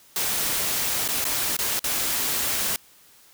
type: noise with dropouts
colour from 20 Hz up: white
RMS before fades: -25 dBFS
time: 0.16-2.76 s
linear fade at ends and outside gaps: 1 ms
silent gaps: 1.078-1.087 / 1.243-1.251 / 1.567-1.589 / 1.793-1.841 s
effects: white hiss -54 dBFS RMS until 3.33 s